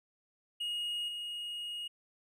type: tone with level steps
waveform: triangle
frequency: 2874 Hz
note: F7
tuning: 49 cents sharp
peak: -32 / -36 dBFS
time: 0.6-1.88 s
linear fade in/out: 10 ms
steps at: 1.08 s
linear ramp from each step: 5 ms
effects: none